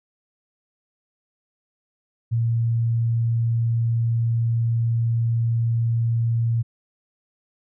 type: tone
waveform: sine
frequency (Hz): 115.8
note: A#2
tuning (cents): -11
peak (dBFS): -18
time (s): 2.31-6.63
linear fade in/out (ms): 20
effects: none